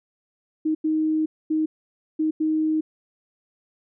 sine tone bursts at uneven times, 312.7 Hz, D#4, 9 cents sharp, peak -19 dBFS, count 5, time 0.65-0.75 / 0.84-1.26 / 1.5-1.66 / 2.19-2.31 / 2.4-2.81 s, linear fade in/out 10 ms, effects none

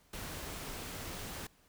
pink noise, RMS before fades -43 dBFS, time 0.13-1.47 s, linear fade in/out 5 ms, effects pink hiss -67 dBFS RMS until 1.68 s

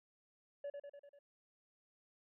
triangle tone with echo, 570 Hz, C#5, 48 cents sharp, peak -38 dBFS, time 0.64-0.7 s, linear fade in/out 5 ms, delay 98 ms, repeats 5, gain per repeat -4 dB, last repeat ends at 1.19 s, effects tanh soft clip ceiling -35 dBFS + resampled to 8000 Hz

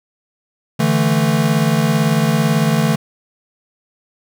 square chord, D suspended second, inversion none, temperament equal, 146.83 / 164.81 / 220 Hz, D3 / E3 / A3, 0 / 0 / 0 cents, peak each -18 dBFS, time 0.79-2.96 s, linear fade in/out 10 ms, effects none

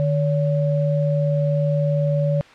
sine tone pair together, 150.23 / 569 Hz, D3 / C#5, +40 / +45 cents, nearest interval octave + major seventh, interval 2305 cents, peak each -18 / -22 dBFS, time 0-2.41 s, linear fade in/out 0 ms, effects white hiss -46 dBFS RMS until 2.54 s + low-pass 3000 Hz 12 dB/octave

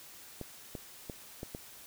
clicks, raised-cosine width 2 ms, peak -26 dBFS, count 5, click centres 0.413 / 0.752 / 1.098 / 1.431 / 1.549 s, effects white hiss -52 dBFS RMS until 1.86 s

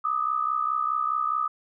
sine tone pair together, 1203 / 1267.8 Hz, D6 / D#6, +41 / +32 cents, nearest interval minor second, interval 91 cents, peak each -26 dBFS, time 0.04-1.48 s, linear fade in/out 10 ms, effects none

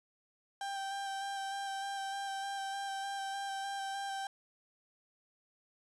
35% pulse tone with vibrato, 787 Hz, G5, 7 cents sharp, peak -35 dBFS, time 0.61-4.27 s, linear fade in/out 2 ms, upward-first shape square, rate 3.3 Hz, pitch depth 13 cents each way, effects resampled to 22050 Hz

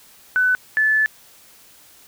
sine tone pair in turn, 1500 / 1738.8 Hz, F#6 / A6, +23 / -21 cents, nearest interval minor third, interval 256 cents, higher second, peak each -14 dBFS, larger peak neither, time 0.36-0.55 / 0.77-1.06 s, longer second, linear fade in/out 0 ms, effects white hiss -49 dBFS RMS until 2.07 s

